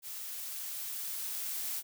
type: noise with level ramp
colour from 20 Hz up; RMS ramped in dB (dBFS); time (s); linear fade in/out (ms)
blue; -42 to -36; 0.02-1.83; 50
effects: none